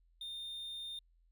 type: tone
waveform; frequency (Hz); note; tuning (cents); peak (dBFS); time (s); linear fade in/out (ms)
triangle; 3635; A#7; -44; -40; 0.21-0.99; 2
effects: added 42 Hz sine -66 dBFS peak until 1.31 s